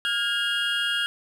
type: tone cluster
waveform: triangle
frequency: 1416 / 1637 / 2835 / 3274 Hz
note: F6 / G#6 / F7 / G#7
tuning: +23 / -25 / +25 / -25 cents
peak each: -27 dBFS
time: 0.05-1.06 s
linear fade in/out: 0 ms
effects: none